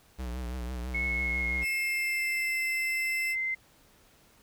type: tone with vibrato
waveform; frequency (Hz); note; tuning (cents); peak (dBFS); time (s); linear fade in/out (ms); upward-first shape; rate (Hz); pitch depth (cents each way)
square; 61.74; B1; 0; -34; 0.18-1.65; 20; triangle; 6; 92
type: tone with pitch glide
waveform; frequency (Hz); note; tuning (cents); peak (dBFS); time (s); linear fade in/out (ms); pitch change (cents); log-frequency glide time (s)
sine; 2191 to 2075; C#7 to C7; -21 to -15; -28; 0.94-3.55; 10; -94; 1.08-2.57
type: tone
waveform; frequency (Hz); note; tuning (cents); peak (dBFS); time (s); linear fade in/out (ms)
sawtooth; 2643; E7; +4; -31; 1.61-3.36; 50
effects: pink hiss -61 dBFS RMS until 4.42 s